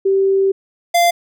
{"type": "tone pair in turn", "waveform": ["sine", "square"], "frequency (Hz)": [388.4, 692.1], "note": ["G4", "F5"], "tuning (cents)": [-16, -16], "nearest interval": "minor seventh", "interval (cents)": 1000, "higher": "second", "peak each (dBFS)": -11, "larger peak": "neither", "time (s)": [[0.05, 0.52], [0.94, 1.11]], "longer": "first", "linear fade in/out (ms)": 10, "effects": []}